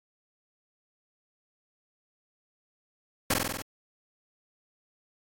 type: noise with echo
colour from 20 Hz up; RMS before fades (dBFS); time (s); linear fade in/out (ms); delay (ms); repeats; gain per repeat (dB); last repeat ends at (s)
pink; -25; 3.3-3.34; 5; 47; 6; -2; 3.622
effects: AAC 48 kbps